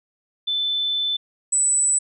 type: tone pair in turn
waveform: sine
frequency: 3520 / 7953 Hz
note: A7 / B8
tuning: 0 / +11 cents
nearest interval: octave + major second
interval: 1411 cents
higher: second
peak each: -20 / -16 dBFS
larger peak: second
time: 0.47-1.17 / 1.52-1.99 s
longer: first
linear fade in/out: 10 ms
effects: none